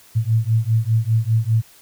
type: beating tone pair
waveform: sine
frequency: 110 / 115 Hz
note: A2 / A#2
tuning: 0 / -23 cents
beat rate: 5 Hz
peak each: -18 dBFS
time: 0.15-1.62 s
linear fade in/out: 20 ms
effects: white hiss -49 dBFS RMS until 1.81 s